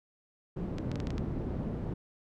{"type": "low-pass noise", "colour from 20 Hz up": "white", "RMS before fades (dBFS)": -35, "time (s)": [0.56, 1.94], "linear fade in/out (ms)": 10, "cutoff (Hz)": 240, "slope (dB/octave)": 12}
{"type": "clicks", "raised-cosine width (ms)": 0.2, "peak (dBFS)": -25, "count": 7, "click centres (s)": [0.784, 0.916, 0.957, 1.002, 1.071, 1.105, 1.181]}
{"effects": []}